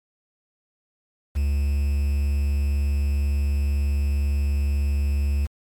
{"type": "tone with quantisation", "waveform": "triangle", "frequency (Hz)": 71, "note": "C#2", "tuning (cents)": 42, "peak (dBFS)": -17, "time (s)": [1.35, 5.47], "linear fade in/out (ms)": 20, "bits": 7, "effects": ["MP3 96 kbps"]}